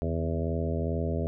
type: harmonic tone with a mistuned harmonic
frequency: 82.41 Hz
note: E2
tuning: in tune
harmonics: 1 / 2 / 3 / 4 / 5 / 6 / 7 / 8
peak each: -30 / -33 / -35 / -40 / -36 / -39 / -38 / -39 dBFS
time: 0.02-1.27 s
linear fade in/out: 0 ms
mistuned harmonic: 2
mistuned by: -75 cents
effects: none